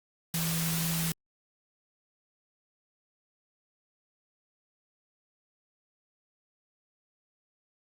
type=tone in noise; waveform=sine; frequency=164.81 Hz; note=E3; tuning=in tune; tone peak=-30 dBFS; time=0.34-1.12 s; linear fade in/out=2 ms; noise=white; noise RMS=-33 dBFS; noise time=0.34-1.12 s; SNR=0 dB; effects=Opus 48 kbps